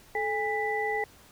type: tone cluster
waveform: sine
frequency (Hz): 433.2 / 815 / 1980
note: A4 / G#5 / B6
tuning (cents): -27 / -33 / +4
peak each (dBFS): -31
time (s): 0.15-1.04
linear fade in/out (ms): 2
effects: pink hiss -55 dBFS RMS until 1.31 s